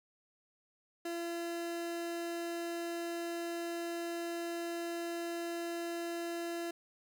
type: tone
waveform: 30% pulse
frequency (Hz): 340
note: F4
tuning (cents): -46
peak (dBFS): -34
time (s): 1.05-6.71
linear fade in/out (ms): 5
effects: none